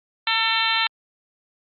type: harmonic tone with a mistuned harmonic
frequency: 448 Hz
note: A4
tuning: 31 cents sharp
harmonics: 2 / 3 / 4 / 5 / 6 / 7 / 8 / 9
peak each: -27 / -27 / -27 / -27 / -27 / -27 / -27 / -27 dBFS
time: 0.27-0.87 s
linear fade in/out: 2 ms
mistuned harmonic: 2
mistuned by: +19 cents
effects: Opus 48 kbps